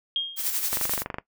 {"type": "tone with exponential decay", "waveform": "sine", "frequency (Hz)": 3235, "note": "G#7", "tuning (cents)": -46, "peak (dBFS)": -20, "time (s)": [0.16, 0.56], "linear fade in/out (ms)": 1, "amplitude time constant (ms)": 85}
{"type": "noise with tremolo", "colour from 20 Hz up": "blue", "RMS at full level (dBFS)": -25, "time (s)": [0.36, 1.04], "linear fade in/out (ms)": 50, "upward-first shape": "sine", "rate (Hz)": 11, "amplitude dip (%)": 55}
{"type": "click train", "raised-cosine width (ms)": 0.5, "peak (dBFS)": -15, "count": 12, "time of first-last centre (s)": [0.73, 1.185], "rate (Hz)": 24.2}
{"effects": ["noise-tail reverb RT60 0.1 s tail -18 dB re dry"]}